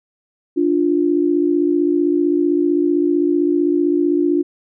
sine tone pair together, 294.1 / 349.7 Hz, D4 / F4, +3 / +2 cents, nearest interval minor third, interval 299 cents, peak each -16 dBFS, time 0.56-4.43 s, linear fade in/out 20 ms, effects none

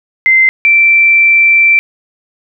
sine tone pair in turn, 2076 / 2342 Hz, C7 / D7, -14 / -5 cents, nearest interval major second, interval 209 cents, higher second, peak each -4 dBFS, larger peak neither, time 0.26-0.49 / 0.65-1.79 s, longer second, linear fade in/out 0 ms, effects none

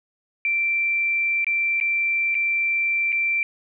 sine tone with dropouts, 2349 Hz, D7, in tune, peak -19 dBFS, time 0.45-3.43 s, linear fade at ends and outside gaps 1 ms, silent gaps 1.445-1.467 / 1.801-1.811 / 2.345-2.351 / 3.121-3.126 s, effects none

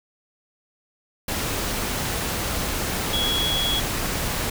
sine tone in noise, 3343 Hz, G#7, 11 cents sharp, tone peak -22 dBFS, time 3.13-3.8 s, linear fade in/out 5 ms, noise pink, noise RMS -26 dBFS, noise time 1.28-4.5 s, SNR +1 dB, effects none

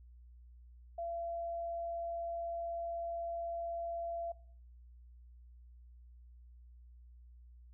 sine tone, 679 Hz, F5, 49 cents flat, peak -37 dBFS, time 0.98-4.32 s, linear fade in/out 5 ms, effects noise-tail reverb RT60 0.6 s tail -20 dB re dry + added 60 Hz sine -54 dBFS peak until 7.73 s

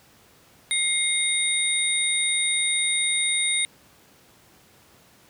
sine tone cluster, 2123 / 3716 / 9080 Hz, C7 / A#7 / C#9, +25 / -6 / +41 cents, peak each -25 dBFS, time 0.71-3.65 s, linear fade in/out 0 ms, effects pink hiss -55 dBFS RMS until 5.29 s + high-pass 80 Hz 12 dB/octave

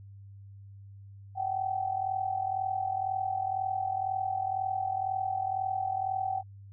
sine tone with amplitude modulation, 764 Hz, G5, 45 cents flat, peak -25 dBFS, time 1.35-6.43 s, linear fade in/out 50 ms, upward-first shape sine, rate 42 Hz, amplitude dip 75%, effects added 99 Hz sine -46 dBFS peak until 6.72 s

